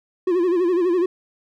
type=tone with vibrato; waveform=triangle; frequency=354.6 Hz; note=F4; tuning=26 cents sharp; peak=-14 dBFS; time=0.27-1.06 s; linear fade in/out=5 ms; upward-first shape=sine; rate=12 Hz; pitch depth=96 cents each way; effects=none